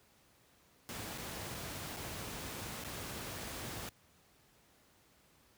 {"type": "noise with dropouts", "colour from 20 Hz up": "pink", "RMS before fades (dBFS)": -43, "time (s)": [0.89, 3.89], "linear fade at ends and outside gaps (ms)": 0, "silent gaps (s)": [[1.177, 1.182], [1.544, 1.548], [1.964, 1.969], [2.839, 2.847]], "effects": ["pink hiss -67 dBFS RMS until 5.57 s", "high-pass 60 Hz 12 dB/octave"]}